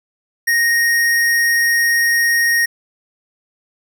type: tone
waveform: square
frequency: 1864.7 Hz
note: A#6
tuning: in tune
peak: -13 dBFS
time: 0.47-2.66 s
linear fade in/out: 10 ms
effects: none